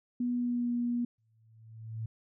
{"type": "tone with pitch glide", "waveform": "sine", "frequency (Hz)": [244.1, 240.2], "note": ["B3", "B3"], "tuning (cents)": [-20, -48], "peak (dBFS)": -28, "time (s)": [0.2, 1.05], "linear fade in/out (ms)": 5, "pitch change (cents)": -28, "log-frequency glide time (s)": [0.35, 0.72]}
{"type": "tone with exponential growth", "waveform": "sine", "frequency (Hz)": 111.5, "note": "A2", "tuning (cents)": 23, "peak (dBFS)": -32, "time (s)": [1.18, 2.06], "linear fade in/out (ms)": 5, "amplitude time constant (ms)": 190}
{"effects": []}